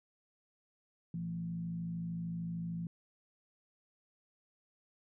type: tone with frequency modulation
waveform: sine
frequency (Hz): 170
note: F3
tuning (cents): -46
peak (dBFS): -36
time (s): 1.14-2.87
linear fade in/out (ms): 2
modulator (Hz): 53.2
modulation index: 0.52
effects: none